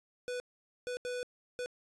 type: tone bursts at uneven times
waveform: square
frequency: 494.5 Hz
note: B4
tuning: 2 cents sharp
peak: -36 dBFS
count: 4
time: 0.28-0.4 / 0.87-0.97 / 1.05-1.23 / 1.59-1.66 s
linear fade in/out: 0 ms
effects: resampled to 22050 Hz + 12-bit